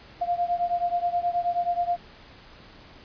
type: beating tone pair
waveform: sine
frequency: 697 / 706.4 Hz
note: F5 / F5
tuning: -4 / +20 cents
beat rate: 9.4 Hz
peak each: -25 / -27 dBFS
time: 0.21-1.97 s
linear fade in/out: 10 ms
effects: pink hiss -49 dBFS RMS until 3.04 s + resampled to 11025 Hz